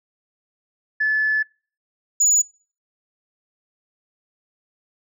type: tone pair in turn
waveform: sine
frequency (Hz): 1731 / 6907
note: A6 / A8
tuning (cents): -29 / -33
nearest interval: 2 octaves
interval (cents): 2396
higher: second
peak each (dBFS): -16 / -11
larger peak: second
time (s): 1-1.43 / 2.2-2.42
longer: first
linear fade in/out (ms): 10
effects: noise-tail reverb RT60 0.4 s tail -25 dB re dry + tanh soft clip ceiling -11 dBFS